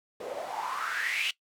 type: noise with band-pass filter sweep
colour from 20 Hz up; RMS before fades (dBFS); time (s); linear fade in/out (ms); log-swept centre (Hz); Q
white; -33; 0.2-1.31; 5; 450 to 2900; 6.3
effects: noise-tail reverb RT60 0.1 s tail -19 dB re dry